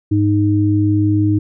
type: tone pair together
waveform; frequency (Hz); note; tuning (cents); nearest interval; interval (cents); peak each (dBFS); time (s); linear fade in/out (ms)
sine; 103.35 / 309.7; G#2 / D#4; -8 / -8; octave + perfect fifth; 1900; -14; 0.11-1.39; 10
effects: none